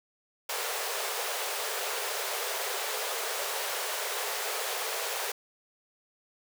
pink high-pass noise, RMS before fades -33 dBFS, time 0.49-5.32 s, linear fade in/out 5 ms, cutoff 400 Hz, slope 96 dB/octave, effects none

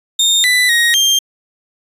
30% pulse tone with pitch steps, 3658 / 1989 / 1880 / 3182 Hz, A#7 / B6 / A#6 / G7, -33 / +12 / +14 / +25 cents, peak -7 dBFS, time 0.19-1.19 s, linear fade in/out 5 ms, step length 250 ms, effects resampled to 32000 Hz

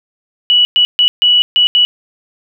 sine tone bursts at uneven times, 2942 Hz, F#7, 11 cents flat, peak -6 dBFS, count 6, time 0.5-0.65 / 0.76-0.85 / 0.99-1.08 / 1.22-1.42 / 1.56-1.67 / 1.75-1.85 s, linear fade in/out 0 ms, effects none

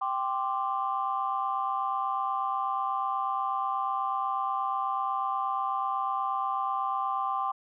sine chord, G suspended fourth, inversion none, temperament equal, 784 / 1046.5 / 1174.7 Hz, G5 / C6 / D6, 0 / 0 / 0 cents, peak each -31 dBFS, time 0.01-7.52 s, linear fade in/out 10 ms, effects tanh soft clip ceiling -17 dBFS

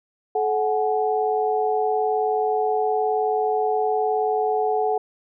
sine tone cluster, 431.4 / 742 / 841 Hz, A4 / F#5 / G#5, -34 / +5 / +22 cents, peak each -22 / -22 / -29 dBFS, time 0.35-4.98 s, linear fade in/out 5 ms, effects none

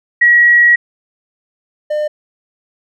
sine / triangle tone pair in turn, 1913 / 602.6 Hz, A#6 / D5, +44 / +44 cents, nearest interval octave + minor sixth, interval 2000 cents, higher first, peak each -5 / -12 dBFS, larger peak first, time 0.21-0.76 / 1.9-2.08 s, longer first, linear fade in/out 10 ms, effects none

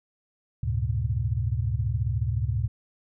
sine tone cluster, 72.1 / 97.9 / 112.3 / 131.1 Hz, D2 / G2 / A2 / C3, -31 / -2 / +36 / +4 cents, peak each -29 / -30 / -27 / -32 dBFS, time 0.63-2.68 s, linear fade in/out 5 ms, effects none

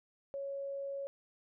sine tone, 554.4 Hz, C#5, in tune, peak -37 dBFS, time 0.34-1.07 s, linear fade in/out 0 ms, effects none

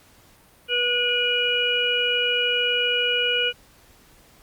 harmonic tone, 485.6 Hz, B4, 29 cents flat, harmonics 1 / 3 / 5 / 6, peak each -27 / -27 / -26 / -22 dBFS, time 0.68-3.53 s, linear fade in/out 50 ms, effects pink hiss -54 dBFS RMS until 4.42 s + Opus 48 kbps

